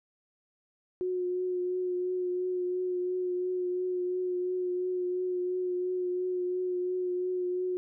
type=tone with vibrato; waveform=sine; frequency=362.9 Hz; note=F#4; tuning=34 cents flat; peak=-28 dBFS; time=1.01-7.77 s; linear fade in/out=0 ms; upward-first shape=triangle; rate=2.9 Hz; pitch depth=23 cents each way; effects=none